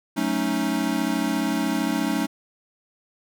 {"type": "chord", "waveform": "square", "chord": "D# half-diminished seventh", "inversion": "first", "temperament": "equal", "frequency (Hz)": [185, 220, 277.2, 311.1], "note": ["F#3", "A3", "C#4", "D#4"], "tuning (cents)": [0, 0, 0, 0], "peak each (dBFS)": [-31, -28, -27, -28], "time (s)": [0.16, 2.27], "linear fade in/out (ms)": 20, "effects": []}